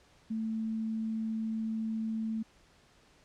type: tone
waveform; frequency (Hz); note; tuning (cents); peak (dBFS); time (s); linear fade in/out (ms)
sine; 221.5; A3; +12; -31; 0.3-2.43; 10
effects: pink hiss -63 dBFS RMS until 3.24 s + low-pass 7000 Hz 12 dB/octave